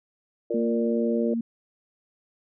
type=chord; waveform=sine; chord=Bb major; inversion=second; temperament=equal; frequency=349.2 / 466.2 / 587.3 Hz; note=F4 / Bb4 / D5; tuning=0 / 0 / 0 cents; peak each=-29 / -27 / -31 dBFS; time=0.5-1.34 s; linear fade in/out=5 ms
type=tone; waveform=sine; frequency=231.2 Hz; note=A#3; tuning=14 cents flat; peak=-24 dBFS; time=0.54-1.41 s; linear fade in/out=5 ms
effects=none